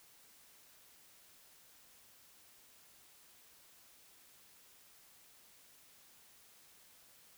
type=silence; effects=white hiss -63 dBFS RMS until 7.37 s